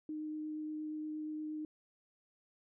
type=tone with vibrato; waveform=sine; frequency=307.2 Hz; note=D#4; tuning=22 cents flat; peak=-38 dBFS; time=0.09-1.65 s; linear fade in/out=2 ms; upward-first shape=triangle; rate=8.5 Hz; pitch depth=9 cents each way; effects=none